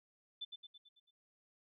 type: tone with echo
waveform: sine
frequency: 3520 Hz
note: A7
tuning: in tune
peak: -40 dBFS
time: 0.41-0.45 s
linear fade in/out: 10 ms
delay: 110 ms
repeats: 6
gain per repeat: -5 dB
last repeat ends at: 1.11 s
effects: none